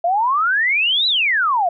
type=exponential two-way sweep; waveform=sine; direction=up then down; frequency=663 to 4047 to 663 Hz; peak=-14 dBFS; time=0.04-1.69 s; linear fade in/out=5 ms; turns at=1.07 s; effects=none